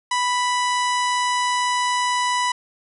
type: harmonic tone with a mistuned harmonic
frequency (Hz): 987.8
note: B5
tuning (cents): 0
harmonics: 1 / 2 / 3 / 4 / 5 / 6 / 7 / 8 / 9 / 10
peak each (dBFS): -20 / -26 / -30 / -32 / -34 / -36 / -37 / -38 / -39 / -40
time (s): 0.11-2.52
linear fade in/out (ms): 5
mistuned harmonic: 5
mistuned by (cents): +39
effects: none